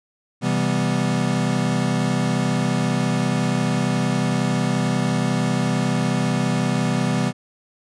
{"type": "chord", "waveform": "square", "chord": "C major seventh", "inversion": "none", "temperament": "equal with one note detuned", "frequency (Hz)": [130.13, 164.81, 196, 246.9], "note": ["C3", "E3", "G3", "B3"], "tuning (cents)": [-9, 0, 0, 0], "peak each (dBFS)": -25, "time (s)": [0.41, 7.33], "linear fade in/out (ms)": 50, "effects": ["resampled to 22050 Hz"]}